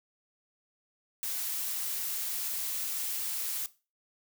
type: noise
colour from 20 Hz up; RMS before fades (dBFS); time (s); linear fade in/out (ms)
blue; -34; 1.23-3.66; 0
effects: noise-tail reverb RT60 0.3 s tail -17 dB re dry